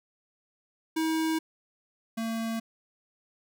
square tone pair in turn, 320 / 226.3 Hz, D#4 / A3, +49 / +49 cents, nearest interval tritone, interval 600 cents, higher first, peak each -26 / -30 dBFS, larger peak first, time 0.96-1.39 / 2.17-2.6 s, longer neither, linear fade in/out 10 ms, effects none

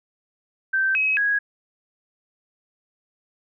sine tone with pitch steps, 1556 / 2552 / 1655 Hz, G6 / D#7 / G#6, -13 / +43 / -6 cents, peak -18 dBFS, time 0.73-1.39 s, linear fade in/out 10 ms, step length 220 ms, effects none

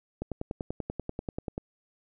click train, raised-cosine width 2 ms, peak -19 dBFS, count 15, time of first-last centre 0.22-1.579 s, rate 10.3 Hz, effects none

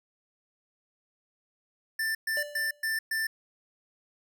square tone bursts, 1777 Hz, A6, 17 cents sharp, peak -28 dBFS, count 5, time 1.99-3.27 s, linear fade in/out 5 ms, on 160 ms, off 120 ms
square tone with exponential decay, 587.3 Hz, D5, in tune, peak -33 dBFS, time 2.37-2.97 s, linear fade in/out 1 ms, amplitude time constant 130 ms
effects none

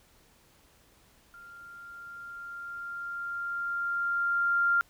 sine tone with level ramp, 1393 Hz, F6, 5 cents flat, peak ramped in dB -47 to -21 dBFS, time 1.34-4.81 s, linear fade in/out 0 ms, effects pink hiss -62 dBFS RMS until 4.89 s

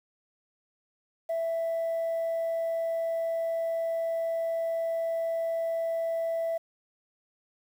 sine tone, 661 Hz, E5, 5 cents sharp, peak -25 dBFS, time 1.29-6.58 s, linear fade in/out 10 ms, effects tanh soft clip ceiling -25 dBFS + 9-bit

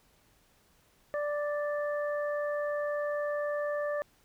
harmonic tone, 587.3 Hz, D5, in tune, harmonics 1 / 2 / 3, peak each -30 / -40 / -40 dBFS, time 1.14-4.02 s, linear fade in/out 0 ms, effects pink hiss -66 dBFS RMS until 4.24 s

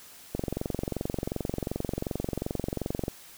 click train, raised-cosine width 2 ms, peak -16 dBFS, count 63, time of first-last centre 0.35-3.081 s, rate 22.7 Hz, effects white hiss -50 dBFS RMS until 3.37 s

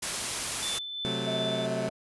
white noise, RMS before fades -31 dBFS, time 0.02-0.79 s, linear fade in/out 10 ms
sine tone with tremolo, 3520 Hz, A7, in tune, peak -31 dBFS, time 0.62-1.66 s, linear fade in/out 10 ms, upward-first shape sine, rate 2.8 Hz, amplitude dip 40%
20% pulse chord, F# diminished, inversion second, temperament equal, 130.81 / 185 / 220 Hz, C3 / F#3 / A3, 0 / 0 / 0 cents, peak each -30 dBFS, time 1.05-1.89 s, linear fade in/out 0 ms
sine tone, 644 Hz, E5, 41 cents flat, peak -31 dBFS, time 1.26-1.9 s, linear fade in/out 20 ms
effects resampled to 24000 Hz

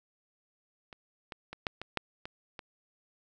clicks, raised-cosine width 0.3 ms, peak -30 / -24 / -25 / -14 / -23 / -13 / -24 / -25 dBFS, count 8, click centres 0.928 / 1.322 / 1.53 / 1.668 / 1.816 / 1.973 / 2.255 / 2.592 s, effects none

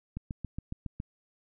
click train, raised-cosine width 5 ms, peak -23 dBFS, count 7, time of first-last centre 0.17-1.001 s, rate 7.22 Hz, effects none

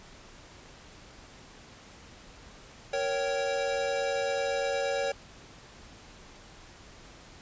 square chord, G diminished, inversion first, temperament equal with one note detuned, 466.2 / 554.4 / 774.1 Hz, Bb4 / Db5 / G5, 0 / 0 / -22 cents, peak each -35 / -30 / -36 dBFS, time 2.93-5.12 s, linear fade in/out 5 ms, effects pink hiss -51 dBFS RMS until 7.41 s + resampled to 16000 Hz

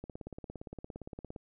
click train, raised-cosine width 2 ms, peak -29 dBFS, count 24, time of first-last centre 0.04-1.362 s, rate 17.4 Hz, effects none

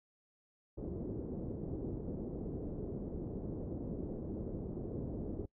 white low-pass noise, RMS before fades -41 dBFS, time 0.77-5.46 s, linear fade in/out 10 ms, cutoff 400 Hz, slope 24 dB/octave, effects noise-tail reverb RT60 0.1 s tail -23 dB re dry

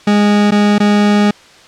40% pulse tone with dropouts, 206.6 Hz, G#3, 9 cents flat, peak -7 dBFS, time 0.07-1.31 s, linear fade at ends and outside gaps 5 ms, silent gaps 0.509-0.519 / 0.783-0.801 s, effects white hiss -41 dBFS RMS until 1.67 s + low-pass 5000 Hz 12 dB/octave

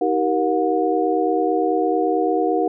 sine tone cluster, 316.9 / 385.9 / 470.8 / 724 Hz, D#4 / G4 / A#4 / F#5, +32 / -27 / +17 / -38 cents, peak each -22 dBFS, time 0.01-2.68 s, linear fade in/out 5 ms, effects none

